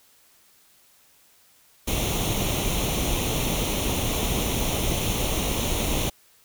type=noise with comb filter; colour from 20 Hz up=pink; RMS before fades=-25 dBFS; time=1.87-6.1 s; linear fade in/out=10 ms; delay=0.31 ms; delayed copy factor=+0.7; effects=white hiss -58 dBFS RMS until 6.44 s